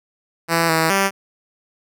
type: tone with pitch steps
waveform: 5% pulse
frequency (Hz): 166.5 / 161.6 / 195.6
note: E3 / E3 / G3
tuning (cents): +18 / -34 / -4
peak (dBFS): -4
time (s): 0.48-1.11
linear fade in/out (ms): 50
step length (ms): 210
effects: none